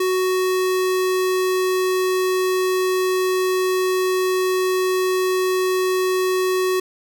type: tone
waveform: square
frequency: 371.2 Hz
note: F#4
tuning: 6 cents sharp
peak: -18 dBFS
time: 0-6.8 s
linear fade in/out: 5 ms
effects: none